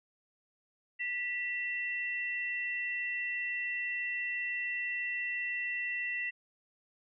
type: tone pair together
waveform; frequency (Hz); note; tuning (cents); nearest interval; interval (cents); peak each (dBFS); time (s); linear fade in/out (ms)
sine; 1962 / 2707; B6 / E7; -12 / +45; tritone; 557; -34 / -37; 0.99-6.31; 20
effects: none